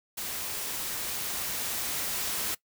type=noise with level ramp; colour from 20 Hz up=white; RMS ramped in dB=-35 to -31 dBFS; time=0.17-2.55 s; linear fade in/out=10 ms; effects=noise-tail reverb RT60 0.1 s tail -20 dB re dry